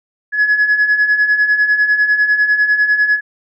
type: beating tone pair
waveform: sine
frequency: 1685 / 1695 Hz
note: G#6 / G#6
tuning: +25 / +35 cents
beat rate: 10 Hz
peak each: -16 / -10 dBFS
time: 0.32-3.21 s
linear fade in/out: 50 ms
effects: tanh soft clip ceiling -6 dBFS